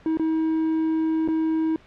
triangle tone with dropouts, 319.4 Hz, D#4, 45 cents sharp, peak -18 dBFS, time 0.06-1.76 s, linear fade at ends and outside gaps 1 ms, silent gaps 0.172-0.196 / 1.277-1.285 s, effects pink hiss -52 dBFS RMS until 1.86 s + low-pass 3000 Hz 12 dB/octave

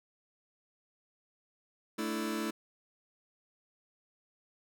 sawtooth chord, A suspended fourth, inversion none, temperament just, 220 / 293.3 / 330 Hz, A3 / D4 / E4, 0 / -2 / +2 cents, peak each -32 / -36 / -32 dBFS, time 1.98-2.51 s, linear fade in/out 10 ms, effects none

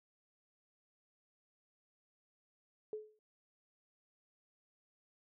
sine tone with exponential decay, 428.9 Hz, A4, 44 cents flat, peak -36 dBFS, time 2.93-3.19 s, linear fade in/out 1 ms, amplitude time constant 55 ms, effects none

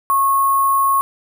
sine tone with sample-and-hold, 1093 Hz, C#6, 25 cents flat, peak -12 dBFS, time 0.1-1.01 s, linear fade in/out 0 ms, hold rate 11025 Hz, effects none

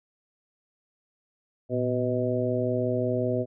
harmonic tone with a mistuned harmonic, 125.4 Hz, B2, 27 cents sharp, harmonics 1 / 2 / 3 / 4 / 5, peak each -30 / -30 / -30 / -30 / -30 dBFS, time 1.69-3.46 s, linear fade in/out 50 ms, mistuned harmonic 1, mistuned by -120 cents, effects none

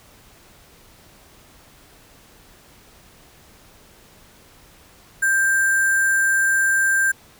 sine tone with sample-and-hold, 1581 Hz, G6, 14 cents sharp, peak -15 dBFS, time 5.22-7.12 s, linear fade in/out 10 ms, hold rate 8820 Hz, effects pink hiss -50 dBFS RMS until 7.39 s

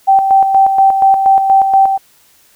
sine tone with tremolo, 777 Hz, G5, 16 cents flat, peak -4 dBFS, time 0.07-1.98 s, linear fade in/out 20 ms, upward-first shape square, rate 4.2 Hz, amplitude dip 50%, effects white hiss -49 dBFS RMS until 2.55 s

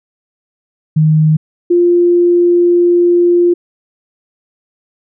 sine tone pair in turn, 155.56 / 349.2 Hz, D#3 / F4, 0 / 0 cents, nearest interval octave + major second, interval 1400 cents, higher second, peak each -6 dBFS, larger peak neither, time 0.96-1.37 / 1.7-3.54 s, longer second, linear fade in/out 10 ms, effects none

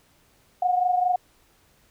sine tone pair together, 721 / 745.6 Hz, F#5 / F#5, -45 / +13 cents, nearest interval minor second, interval 58 cents, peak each -20 / -26 dBFS, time 0.62-1.16 s, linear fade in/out 5 ms, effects pink hiss -61 dBFS RMS until 1.9 s

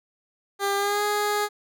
15% pulse tone with pitch glide, 399.2 to 415.4 Hz, G4 to G#4, +32 to 0 cents, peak -16 dBFS, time 0.59-1.49 s, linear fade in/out 50 ms, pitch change +68 cents, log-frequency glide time 0.76-1.03 s, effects none

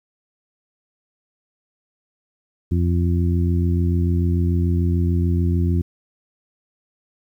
harmonic tone, 86.8 Hz, F2, 10 cents flat, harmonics 1 / 2 / 3 / 4, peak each -17 / -23 / -27 / -29 dBFS, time 2.71-5.82 s, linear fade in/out 10 ms, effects 9-bit

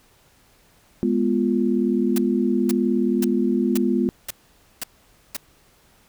sine chord, F diminished, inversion first, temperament equal, 207.7 / 246.9 / 349.2 Hz, Ab3 / Cb4 / F4, 0 / 0 / 0 cents, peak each -22 / -21 / -23 dBFS, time 1.03-4.09 s, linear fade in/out 0 ms
white noise bursts, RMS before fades -28 dBFS, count 7, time 2.16-5.367 s, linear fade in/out 2 ms, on 21 ms, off 510 ms
effects pink hiss -57 dBFS RMS until 6.08 s

